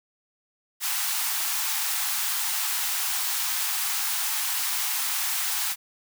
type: high-pass noise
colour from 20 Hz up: white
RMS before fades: -27 dBFS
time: 0.8-5.76 s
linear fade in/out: 50 ms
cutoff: 740 Hz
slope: 96 dB/octave
effects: none